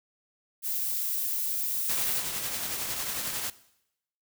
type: noise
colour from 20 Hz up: violet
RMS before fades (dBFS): -30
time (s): 0.62-2.23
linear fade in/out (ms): 50
type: noise with tremolo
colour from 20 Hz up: white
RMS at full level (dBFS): -31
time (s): 1.89-3.5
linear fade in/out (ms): 2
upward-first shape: triangle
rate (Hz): 11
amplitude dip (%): 40
effects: noise-tail reverb RT60 0.8 s tail -18 dB re dry